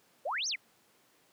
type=exponential two-way sweep; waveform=sine; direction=up then down; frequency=493.9 to 6645 to 1849 Hz; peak=-31 dBFS; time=0.25-0.56 s; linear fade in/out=10 ms; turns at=0.48 s; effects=pink hiss -66 dBFS RMS until 1.32 s + high-pass 200 Hz 12 dB/octave